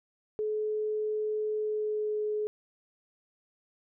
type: tone with pitch glide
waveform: sine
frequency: 427.9 to 423.7 Hz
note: A4 to G#4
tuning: -48 to +35 cents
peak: -28 dBFS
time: 0.39-2.47 s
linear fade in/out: 0 ms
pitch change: -17 cents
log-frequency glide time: 1.56-2.25 s
effects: none

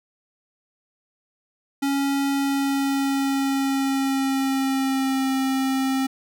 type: tone with pitch glide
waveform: square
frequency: 277.4 to 265.9 Hz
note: C#4 to C4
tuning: +1 to +28 cents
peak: -21 dBFS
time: 1.82-6.07 s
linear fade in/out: 10 ms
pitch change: -73 cents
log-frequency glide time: 2.31-5.34 s
effects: none

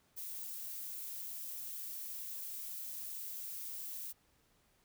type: noise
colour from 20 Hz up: violet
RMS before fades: -44 dBFS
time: 0.16-4.13 s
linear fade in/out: 20 ms
effects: pink hiss -72 dBFS RMS until 4.84 s

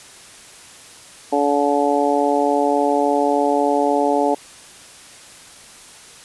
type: harmonic tone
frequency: 143.5 Hz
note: D3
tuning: 40 cents flat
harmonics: 2 / 3 / 4 / 5 / 6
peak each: -21 / -21 / -21 / -21 / -21 dBFS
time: 1.32-4.35 s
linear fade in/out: 10 ms
effects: white hiss -42 dBFS RMS until 6.24 s + resampled to 24000 Hz

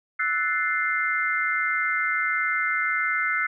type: chord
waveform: sine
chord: F# half-diminished seventh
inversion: third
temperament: equal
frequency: 1318.5 / 1480 / 1760 / 2093 Hz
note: E6 / F#6 / A6 / C7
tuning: 0 / 0 / 0 / 0 cents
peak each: -29 / -27 / -31 / -25 dBFS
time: 0.19-3.47 s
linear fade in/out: 10 ms
effects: none

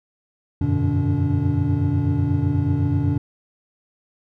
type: tone cluster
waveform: triangle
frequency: 89.4 / 97.5 / 122.2 / 148 / 287.5 Hz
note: F2 / G2 / B2 / D3 / D4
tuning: +41 / -9 / -18 / +14 / -37 cents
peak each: -22 dBFS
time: 0.61-3.18 s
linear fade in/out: 5 ms
effects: none

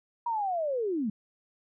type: linear sweep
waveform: sine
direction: down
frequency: 964 to 196 Hz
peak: -27 dBFS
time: 0.26-1.1 s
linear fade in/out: 5 ms
effects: none

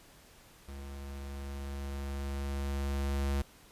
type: tone with level ramp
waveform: square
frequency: 69.4 Hz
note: C#2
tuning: 3 cents sharp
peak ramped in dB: -43 to -29 dBFS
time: 0.68-3.42 s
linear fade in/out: 5 ms
effects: pink hiss -58 dBFS RMS until 3.71 s + resampled to 32000 Hz

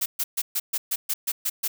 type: noise bursts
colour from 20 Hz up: blue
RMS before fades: -25 dBFS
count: 10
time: 0.01-1.68 s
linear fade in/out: 10 ms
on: 50 ms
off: 130 ms
effects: none

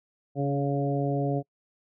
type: harmonic tone with a mistuned harmonic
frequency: 140.3 Hz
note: C#3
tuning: 21 cents sharp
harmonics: 1 / 2 / 3 / 4 / 5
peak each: -27 / -30 / -32 / -33 / -34 dBFS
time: 0.35-1.43 s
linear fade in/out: 50 ms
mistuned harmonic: 2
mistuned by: +18 cents
effects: noise-tail reverb RT60 0.1 s tail -26 dB re dry

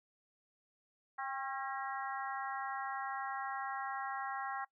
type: harmonic tone with a mistuned harmonic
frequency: 271.2 Hz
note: C#4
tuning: 38 cents flat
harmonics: 3 / 4 / 5 / 6 / 7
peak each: -41 / -43 / -45 / -47 / -48 dBFS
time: 1.18-4.65 s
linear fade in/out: 10 ms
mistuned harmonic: 3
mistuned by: -36 cents
effects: noise-tail reverb RT60 0.1 s tail -22 dB re dry

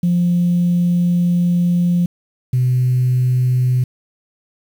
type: tone pair in turn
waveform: sine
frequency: 175.2 / 126.36 Hz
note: F3 / B2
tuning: +6 / +40 cents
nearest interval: tritone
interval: 566 cents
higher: first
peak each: -11 dBFS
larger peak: neither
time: 0.03-2.06 / 2.53-3.84 s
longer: first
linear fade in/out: 5 ms
effects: tanh soft clip ceiling -8 dBFS + 7-bit

